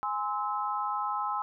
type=chord; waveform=sine; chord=Ab augmented; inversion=none; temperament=just; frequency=830.6 / 1038.3 / 1297.8 Hz; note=Ab5 / C6 / E6; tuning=0 / -14 / -27 cents; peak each=-33 dBFS; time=0.03-1.42 s; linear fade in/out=0 ms; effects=none